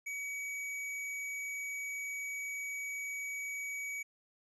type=tone; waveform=square; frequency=2267 Hz; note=C#7; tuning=38 cents sharp; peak=-38 dBFS; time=0.06-4.03 s; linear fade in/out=10 ms; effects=resampled to 24000 Hz